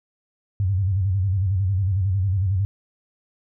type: tone with vibrato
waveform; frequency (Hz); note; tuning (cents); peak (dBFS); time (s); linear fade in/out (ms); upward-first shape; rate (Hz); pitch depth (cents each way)
sine; 95.6; G2; -43; -18; 0.6-2.65; 0; square; 11; 93
effects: none